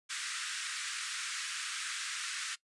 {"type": "band-pass noise", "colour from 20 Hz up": "pink", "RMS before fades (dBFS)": -39, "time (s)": [0.09, 2.56], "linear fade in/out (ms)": 20, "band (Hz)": [1300, 9700], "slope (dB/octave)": 48, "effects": ["noise-tail reverb RT60 0.1 s tail -20 dB re dry", "resampled to 24000 Hz"]}